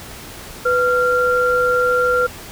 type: tone pair together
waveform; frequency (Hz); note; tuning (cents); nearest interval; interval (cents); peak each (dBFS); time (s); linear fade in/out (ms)
sine; 496.3 / 1383.6; B4 / F6; +8 / -17; octave + tritone; 1775; -16; 0.65-2.27; 10
effects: pink hiss -35 dBFS RMS until 2.51 s